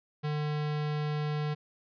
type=tone; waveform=square; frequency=150 Hz; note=D3; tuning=37 cents sharp; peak=-30 dBFS; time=0.23-1.55 s; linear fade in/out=20 ms; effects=resampled to 11025 Hz